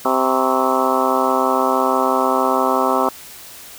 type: harmonic tone with a mistuned harmonic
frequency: 130.81 Hz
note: C3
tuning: in tune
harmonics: 2 / 3 / 4 / 5 / 6 / 7 / 8 / 9 / 10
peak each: -23 / -23 / -23 / -23 / -23 / -23 / -23 / -23 / -23 dBFS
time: 0.05-3.09 s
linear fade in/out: 2 ms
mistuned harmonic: 9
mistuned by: -67 cents
effects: white hiss -38 dBFS RMS until 3.78 s